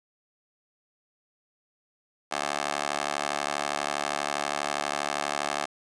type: tone with high-pass filter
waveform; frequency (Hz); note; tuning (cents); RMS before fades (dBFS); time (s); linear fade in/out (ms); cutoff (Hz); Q
15% pulse; 72.4; D2; -24; -30; 2.31-5.66; 10; 710; 1.1
effects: resampled to 22050 Hz + 8-bit